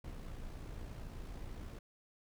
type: noise with amplitude modulation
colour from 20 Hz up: brown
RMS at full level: -44 dBFS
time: 0.04-1.79 s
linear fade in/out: 5 ms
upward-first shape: sine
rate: 58.6 Hz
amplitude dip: 40%
effects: none